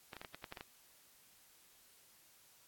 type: clicks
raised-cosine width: 0.3 ms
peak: -29 dBFS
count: 9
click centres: 0.132 / 0.167 / 0.215 / 0.248 / 0.346 / 0.442 / 0.524 / 0.572 / 0.609 s
effects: white hiss -65 dBFS RMS until 2.67 s + AAC 64 kbps